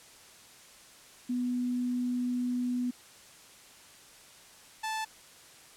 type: tone pair in turn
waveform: sine / sawtooth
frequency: 246.9 / 876.6 Hz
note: B3 / A5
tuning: 0 / -7 cents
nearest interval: octave + minor seventh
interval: 2193 cents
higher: second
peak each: -28 dBFS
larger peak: neither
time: 1.29-2.91 / 4.83-5.05 s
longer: first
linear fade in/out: 10 ms
effects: white hiss -54 dBFS RMS until 5.76 s + low-pass 10000 Hz 12 dB/octave